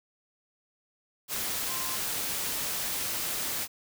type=tone in noise; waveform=sine; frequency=1046.5 Hz; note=C6; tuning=in tune; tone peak=-40 dBFS; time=1.66-1.99 s; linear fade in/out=50 ms; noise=white; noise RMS=-32 dBFS; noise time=1.28-3.68 s; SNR=-11 dB; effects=none